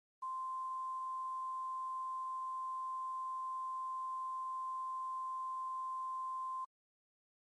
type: tone with quantisation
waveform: sine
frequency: 1042 Hz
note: C6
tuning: 7 cents flat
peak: -38 dBFS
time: 0.22-6.65 s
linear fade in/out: 10 ms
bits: 11
effects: MP3 48 kbps